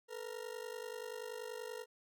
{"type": "ring-modulated tone", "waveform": "40% pulse", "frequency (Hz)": 466.2, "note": "A#4", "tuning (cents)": 0, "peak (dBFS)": -39, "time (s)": [0.08, 1.86], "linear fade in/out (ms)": 50, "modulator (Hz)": 25.2, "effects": []}